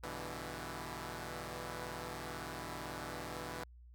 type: chord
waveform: 5% pulse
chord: E minor seventh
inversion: first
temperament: equal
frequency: 98 / 123.47 / 146.83 / 164.81 Hz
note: G2 / B2 / D3 / E3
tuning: 0 / 0 / 0 / 0 cents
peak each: -39 / -35 / -38 / -35 dBFS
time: 0.03-3.64 s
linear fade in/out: 5 ms
effects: added 60 Hz sine -54 dBFS peak until 3.94 s